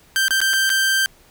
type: tone with dropouts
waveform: sawtooth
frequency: 1568 Hz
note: G6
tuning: in tune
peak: -12 dBFS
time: 0.16-1.06 s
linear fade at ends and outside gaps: 0 ms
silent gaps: 0.282-0.307 / 0.404-0.415 / 0.533-0.536 / 0.694-0.701 s
effects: pink hiss -52 dBFS RMS until 1.3 s